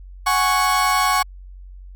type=chord; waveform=35% pulse; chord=F# suspended second; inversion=none; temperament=equal; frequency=740 / 830.6 / 1108.7 Hz; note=F#5 / G#5 / C#6; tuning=0 / 0 / 0 cents; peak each=-21 / -21 / -16 dBFS; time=0.26-1.23 s; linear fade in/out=10 ms; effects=added 46 Hz sine -36 dBFS peak until 1.95 s